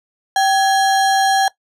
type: tone with sample-and-hold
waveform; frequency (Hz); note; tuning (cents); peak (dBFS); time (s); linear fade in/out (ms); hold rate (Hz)
sine; 777; G5; -16; -11; 0.36-1.48; 2; 2450
effects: noise-tail reverb RT60 0.1 s tail -19 dB re dry + low-pass 9000 Hz 12 dB/octave